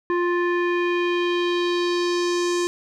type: tone with low-pass filter sweep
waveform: square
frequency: 350.6 Hz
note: F4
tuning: 7 cents sharp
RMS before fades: -22 dBFS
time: 0.1-2.67 s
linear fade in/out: 0 ms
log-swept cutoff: 1500 to 7200 Hz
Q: 2.2
effects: none